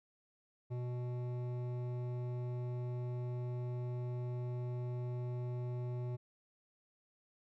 triangle tone with hard clipping, 123.1 Hz, B2, 5 cents flat, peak -39 dBFS, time 0.7-6.17 s, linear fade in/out 20 ms, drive 16 dB, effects none

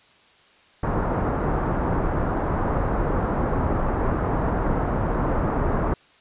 pink low-pass noise, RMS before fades -23 dBFS, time 0.83-5.94 s, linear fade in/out 5 ms, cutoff 1300 Hz, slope 24 dB/octave, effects white hiss -55 dBFS RMS until 6.2 s + resampled to 8000 Hz

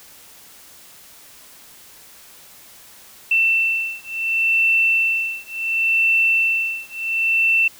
sine beating tone pair, 2680 / 2680.7 Hz, E7 / E7, +28 / +28 cents, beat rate 0.7 Hz, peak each -19 dBFS, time 3.31-7.68 s, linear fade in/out 5 ms, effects white hiss -45 dBFS RMS until 7.79 s

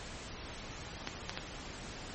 clicks, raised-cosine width 0.2 ms, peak -18 dBFS, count 3, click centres 1.074 / 1.295 / 1.375 s, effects pink hiss -45 dBFS RMS until 2.14 s + MP3 32 kbps

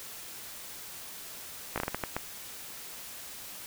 slowing click train, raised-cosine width 0.5 ms, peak -15 dBFS, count 8, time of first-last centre 1.76-2.166 s, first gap 17 ms, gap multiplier 1.4, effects white hiss -44 dBFS RMS until 3.66 s

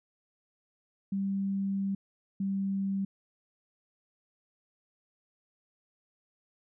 sine tone pair in turn, 196 / 195.31 Hz, G3 / G3, 0 / -6 cents, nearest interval unison, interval 6 cents, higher first, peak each -28 dBFS, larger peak neither, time 1.12-1.95 / 2.4-3.05 s, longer first, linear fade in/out 5 ms, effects none

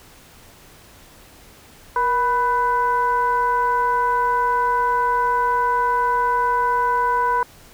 sine tone with frequency modulation, 987.8 Hz, B5, in tune, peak -16 dBFS, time 1.96-7.43 s, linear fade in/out 2 ms, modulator 513 Hz, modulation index 0.68, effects pink hiss -47 dBFS RMS until 7.73 s

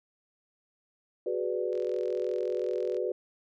sine chord, G# half-diminished seventh, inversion third, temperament equal, 370 / 415.3 / 493.9 / 587.3 Hz, F#4 / G#4 / B4 / D5, 0 / 0 / 0 / 0 cents, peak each -32 / -35 / -32 / -37 dBFS, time 1.26-3.12 s, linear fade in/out 5 ms
click train, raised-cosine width 0.2 ms, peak -34 dBFS, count 54, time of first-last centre 1.73-2.968 s, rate 42.8 Hz
effects none

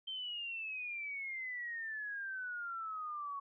sine exponential sweep, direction down, 3136 to 1108.7 Hz, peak -39 dBFS, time 0.07-3.4 s, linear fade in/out 10 ms, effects none

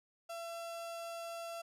35% pulse tone, 674 Hz, E5, 38 cents sharp, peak -40 dBFS, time 0.29-1.62 s, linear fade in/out 10 ms, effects resampled to 32000 Hz

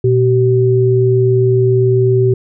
sine tone pair together, 120.5 / 382.6 Hz, B2 / G4, -42 / -42 cents, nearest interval octave + minor sixth, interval 2000 cents, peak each -11 dBFS, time 0.04-2.34 s, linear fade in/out 5 ms, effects none

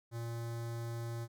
square tone with notch filter, 116.54 Hz, A#2, in tune, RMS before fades -40 dBFS, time 0.11-1.28 s, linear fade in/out 50 ms, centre 2700 Hz, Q 1.6, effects none

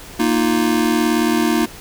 square chord, Bb suspended fourth, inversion none, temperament just, 233.1 / 310.8 / 349.6 Hz, Bb3 / Eb4 / F4, 0 / -2 / +2 cents, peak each -19 / -19 / -21 dBFS, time 0.19-1.66 s, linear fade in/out 10 ms, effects pink hiss -37 dBFS RMS until 1.8 s

